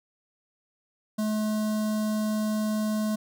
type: tone with notch filter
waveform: square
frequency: 214.4 Hz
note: A3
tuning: 45 cents flat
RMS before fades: -27 dBFS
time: 1.18-3.16 s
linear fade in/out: 10 ms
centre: 2300 Hz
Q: 0.82
effects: none